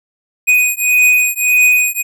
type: beating tone pair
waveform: square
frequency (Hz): 2489 / 2490.7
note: D#7 / D#7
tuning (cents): 0 / +1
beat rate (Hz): 1.7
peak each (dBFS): -13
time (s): 0.47-2.03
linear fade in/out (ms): 20
effects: none